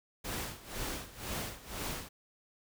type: noise with tremolo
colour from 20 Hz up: pink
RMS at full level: -37 dBFS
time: 0.24-2.09 s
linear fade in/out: 10 ms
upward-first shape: sine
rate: 2 Hz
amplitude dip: 85%
effects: none